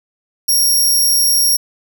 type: tone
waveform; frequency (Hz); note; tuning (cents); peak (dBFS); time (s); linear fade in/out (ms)
15% pulse; 5588; F8; 0; -5; 0.48-1.57; 10
effects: none